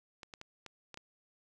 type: clicks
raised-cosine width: 0.2 ms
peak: -29 dBFS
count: 6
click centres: 0.232 / 0.338 / 0.414 / 0.663 / 0.943 / 0.974 s
effects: none